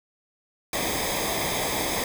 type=noise with comb filter; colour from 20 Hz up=pink; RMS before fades=-27 dBFS; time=0.73-2.04 s; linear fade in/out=2 ms; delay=0.7 ms; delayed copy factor=-0.75; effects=none